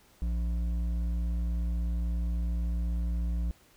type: tone with hard clipping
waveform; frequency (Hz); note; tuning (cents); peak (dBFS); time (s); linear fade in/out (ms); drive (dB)
triangle; 58.2; A#1; -2; -29; 0.22-3.51; 0; 11
effects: pink hiss -61 dBFS RMS until 3.76 s